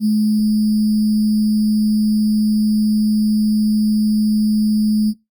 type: tone with sample-and-hold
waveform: sine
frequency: 213.6 Hz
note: G#3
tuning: 49 cents sharp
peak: -12 dBFS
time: 0-5.14 s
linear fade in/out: 50 ms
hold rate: 4900 Hz
effects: noise-tail reverb RT60 0.2 s tail -22 dB re dry + Opus 32 kbps